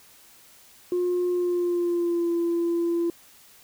sine tone with pitch glide, 356.9 to 340.4 Hz, F4 to F4, +38 to -44 cents, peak -20 dBFS, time 0.92-3.1 s, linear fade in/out 2 ms, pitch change -82 cents, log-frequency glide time 1.3-2.31 s, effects tanh soft clip ceiling -19 dBFS + white hiss -53 dBFS RMS until 3.63 s

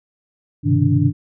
sine tone cluster, 100.7 / 126.5 / 135.9 / 156.6 / 290.9 Hz, G2 / B2 / C#3 / D#3 / D4, +47 / +42 / -34 / +11 / -16 cents, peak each -19 dBFS, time 0.63-1.13 s, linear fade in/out 50 ms, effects none

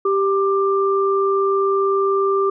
sine tone pair together, 392 / 1184.9 Hz, G4 / D6, 0 / +15 cents, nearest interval octave + perfect fifth, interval 1915 cents, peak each -16 / -20 dBFS, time 0.05-2.5 s, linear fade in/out 5 ms, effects none

